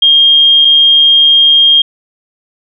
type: tone pair in turn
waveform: sine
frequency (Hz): 3224 / 3224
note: G7 / G7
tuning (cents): +48 / +48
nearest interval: unison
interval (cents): 0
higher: neither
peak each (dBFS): -3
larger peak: neither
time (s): 0.02-0.65 / 0.65-1.82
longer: second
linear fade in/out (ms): 5
effects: none